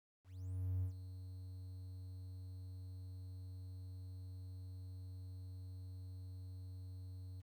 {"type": "tone with ADSR envelope", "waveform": "triangle", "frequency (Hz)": 92.5, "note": "F#2", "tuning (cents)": 0, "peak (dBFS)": -32, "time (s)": [0.24, 7.42], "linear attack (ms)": 580, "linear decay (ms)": 100, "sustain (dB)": -13, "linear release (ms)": 21, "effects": ["tanh soft clip ceiling -30 dBFS", "12-bit"]}